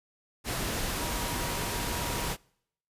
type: tone in noise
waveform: sine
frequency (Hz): 954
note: A#5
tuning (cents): +40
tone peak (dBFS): -40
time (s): 0.95-2.34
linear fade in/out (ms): 50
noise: pink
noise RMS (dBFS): -32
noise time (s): 0.44-2.37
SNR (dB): -11
effects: noise-tail reverb RT60 0.7 s tail -26 dB re dry + resampled to 32000 Hz